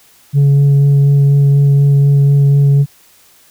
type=tone with vibrato; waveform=sine; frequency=140.9 Hz; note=C#3; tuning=29 cents sharp; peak=-3 dBFS; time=0.33-2.86 s; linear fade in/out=50 ms; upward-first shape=sine; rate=4.1 Hz; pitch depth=10 cents each way; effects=tanh soft clip ceiling -5 dBFS + white hiss -47 dBFS RMS until 3.5 s